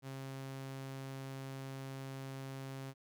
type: tone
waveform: sawtooth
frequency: 134.5 Hz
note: C3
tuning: 48 cents sharp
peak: -39 dBFS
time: 0.02-2.94 s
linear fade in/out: 50 ms
effects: none